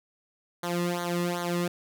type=tone with flanger; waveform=sawtooth; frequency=174.61 Hz; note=F3; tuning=in tune; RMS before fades=-29 dBFS; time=0.63-1.68 s; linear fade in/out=5 ms; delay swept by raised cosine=0.38 to 1.33 ms; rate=2.6 Hz; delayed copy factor=-1; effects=none